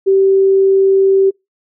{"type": "tone", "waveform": "sine", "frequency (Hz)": 387.4, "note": "G4", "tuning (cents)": -20, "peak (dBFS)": -7, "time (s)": [0.06, 1.31], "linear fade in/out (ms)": 20, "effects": ["noise-tail reverb RT60 0.2 s tail -26 dB re dry"]}